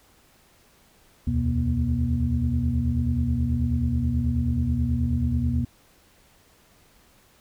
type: tone cluster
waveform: sine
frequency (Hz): 74.3 / 83.6 / 125.3 / 239.5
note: D2 / E2 / B2 / A#3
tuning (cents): +21 / +25 / +25 / +47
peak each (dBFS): -26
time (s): 1.27-5.65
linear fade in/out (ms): 5
effects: tanh soft clip ceiling -11 dBFS + pink hiss -58 dBFS RMS until 7.4 s